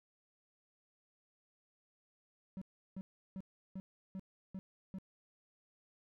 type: tone bursts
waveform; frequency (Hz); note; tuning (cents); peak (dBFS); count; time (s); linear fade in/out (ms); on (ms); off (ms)
triangle; 190.3; F#3; +49; -39; 7; 2.57-4.985; 0; 45; 350
effects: none